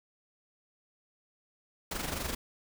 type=noise with amplitude modulation; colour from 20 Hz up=pink; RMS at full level=-33 dBFS; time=1.91-2.35 s; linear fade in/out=5 ms; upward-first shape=sine; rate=23.9 Hz; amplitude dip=60%; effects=none